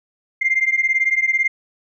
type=beating tone pair; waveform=sine; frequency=2093 / 2111 Hz; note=C7 / C7; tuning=0 / +15 cents; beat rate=18 Hz; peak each=-17 / -18 dBFS; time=0.41-1.48 s; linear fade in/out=10 ms; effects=tanh soft clip ceiling -8 dBFS